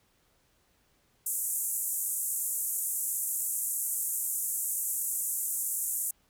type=band-pass noise; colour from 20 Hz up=white; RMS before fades=-32 dBFS; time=1.26-6.11 s; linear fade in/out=5 ms; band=7200 to 14000 Hz; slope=48 dB/octave; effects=pink hiss -69 dBFS RMS until 6.29 s